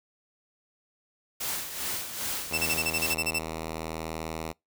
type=noise with tremolo; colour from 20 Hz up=white; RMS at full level=-31 dBFS; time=1.4-3.14 s; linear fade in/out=10 ms; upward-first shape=sine; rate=2.5 Hz; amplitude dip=60%
type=tone; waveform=5% pulse; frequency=80.4 Hz; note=E2; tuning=43 cents flat; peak=-22 dBFS; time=2.5-4.53 s; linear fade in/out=20 ms
type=tone bursts; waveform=sawtooth; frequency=2669 Hz; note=E7; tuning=21 cents sharp; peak=-22 dBFS; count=11; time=2.53-3.391 s; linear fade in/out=10 ms; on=51 ms; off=30 ms
effects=noise-tail reverb RT60 0.2 s tail -26 dB re dry